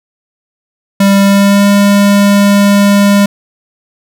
square tone with pitch glide, 197.9 to 201.6 Hz, G3 to G3, +17 to +49 cents, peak -5 dBFS, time 1-3.26 s, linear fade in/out 5 ms, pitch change +32 cents, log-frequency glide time 1.22-1.68 s, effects none

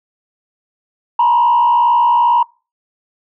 sine tone with frequency modulation, 955 Hz, A#5, 42 cents sharp, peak -7 dBFS, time 1.19-2.43 s, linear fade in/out 5 ms, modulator 62.2 Hz, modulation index 0.66, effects noise-tail reverb RT60 0.3 s tail -23 dB re dry + tanh soft clip ceiling -5 dBFS

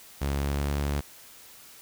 sawtooth tone with pitch glide, 70.1 to 71.61 Hz, C#2 to D2, +20 to -43 cents, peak -22 dBFS, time 0.21-1.01 s, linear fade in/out 10 ms, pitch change +37 cents, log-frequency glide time 0.35-0.74 s, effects white hiss -50 dBFS RMS until 1.81 s

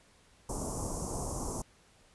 pink band-stop noise, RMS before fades -36 dBFS, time 0.49-1.62 s, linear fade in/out 5 ms, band 1100 to 5800 Hz, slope 48 dB/octave, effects pink hiss -63 dBFS RMS until 2.14 s + resampled to 24000 Hz

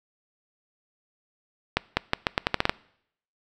accelerating click train, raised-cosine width 0.3 ms, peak -4 dBFS, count 10, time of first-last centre 1.77-2.695 s, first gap 200 ms, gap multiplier 0.82, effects noise-tail reverb RT60 0.7 s tail -23 dB re dry

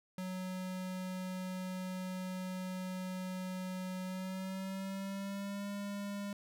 square tone with pitch glide, 185 to 201.7 Hz, F#3 to G3, 0 to +50 cents, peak -39 dBFS, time 0.18-6.33 s, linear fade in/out 2 ms, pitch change +150 cents, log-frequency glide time 4.04-5.69 s, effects none

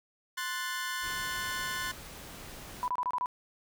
sawtooth chord, F# diminished, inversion second, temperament equal, 1046.5 / 1480 / 1760 Hz, C6 / F#6 / A6, 0 / 0 / 0 cents, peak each -34 dBFS, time 0.37-1.92 s, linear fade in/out 10 ms
pink noise, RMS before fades -46 dBFS, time 1.01-2.9 s, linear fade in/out 50 ms
sine tone bursts, 992 Hz, B5, 7 cents sharp, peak -28 dBFS, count 6, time 2.83-3.259 s, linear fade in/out 0 ms, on 49 ms, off 27 ms
effects none

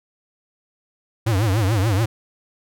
square tone with vibrato, 103.83 Hz, G#2, in tune, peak -17 dBFS, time 1.26-2.06 s, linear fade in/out 10 ms, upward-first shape triangle, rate 6.9 Hz, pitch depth 250 cents each way, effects none

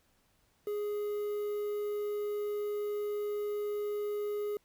triangle tone with quantisation, 415.3 Hz, G#4, in tune, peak -30 dBFS, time 0.67-4.57 s, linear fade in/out 2 ms, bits 9, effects pink hiss -71 dBFS RMS until 4.64 s

